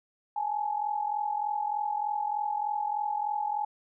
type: tone pair together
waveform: sine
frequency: 830.6 / 873.9 Hz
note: G#5 / A5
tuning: 0 / -12 cents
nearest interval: minor second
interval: 88 cents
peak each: -29 / -33 dBFS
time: 0.36-3.65 s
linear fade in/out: 5 ms
effects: none